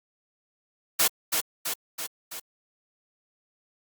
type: noise with echo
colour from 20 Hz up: white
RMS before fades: -21 dBFS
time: 0.99-1.08 s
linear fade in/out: 10 ms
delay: 330 ms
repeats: 4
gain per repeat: -4 dB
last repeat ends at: 2.4 s
effects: high-pass 200 Hz 12 dB/octave + Opus 48 kbps